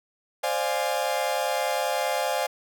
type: chord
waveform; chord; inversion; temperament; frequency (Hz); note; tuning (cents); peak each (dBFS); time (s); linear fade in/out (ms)
40% pulse; D half-diminished seventh; third; equal with one note detuned; 523.3 / 593.5 / 698.5 / 830.6; C5 / D5 / F5 / Ab5; 0 / +18 / 0 / 0; -29; 0.43-2.47; 10
effects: none